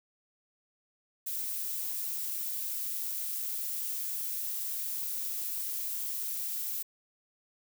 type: noise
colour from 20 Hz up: violet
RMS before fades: -35 dBFS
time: 1.26-6.83 s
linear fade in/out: 10 ms
effects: none